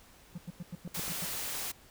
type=tone bursts; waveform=triangle; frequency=173.6 Hz; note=F3; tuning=10 cents flat; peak=-35 dBFS; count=8; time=0.35-1.249 s; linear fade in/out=5 ms; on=31 ms; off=93 ms
type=clicks; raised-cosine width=2 ms; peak=-31 dBFS; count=3; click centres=0.876 / 0.995 / 1.08 s
type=noise; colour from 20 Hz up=white; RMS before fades=-37 dBFS; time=0.94-1.72 s; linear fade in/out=10 ms
effects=pink hiss -58 dBFS RMS until 1.9 s